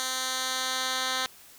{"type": "tone with band-pass filter sweep", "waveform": "10% pulse", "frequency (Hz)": 258.8, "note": "C4", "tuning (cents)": -19, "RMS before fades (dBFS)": -30, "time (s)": [0, 1.26], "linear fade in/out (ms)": 0, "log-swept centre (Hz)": [6000, 3700], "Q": 0.87, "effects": ["white hiss -52 dBFS RMS until 1.58 s"]}